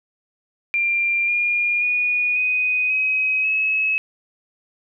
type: tone with pitch steps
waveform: sine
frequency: 2382 / 2419 / 2457 / 2496 / 2535 / 2575 Hz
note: D7 / D#7 / D#7 / D#7 / D#7 / E7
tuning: +24 / -49 / -22 / +5 / +32 / -41 cents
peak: -17 dBFS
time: 0.74-3.98 s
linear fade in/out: 0 ms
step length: 540 ms
effects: none